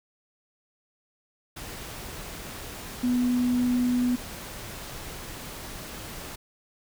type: tone in noise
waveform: sine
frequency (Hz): 246.9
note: B3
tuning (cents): 0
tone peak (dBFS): -21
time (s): 3.03-4.16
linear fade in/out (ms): 10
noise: pink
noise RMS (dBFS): -39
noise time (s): 1.56-6.36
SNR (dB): +15
effects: none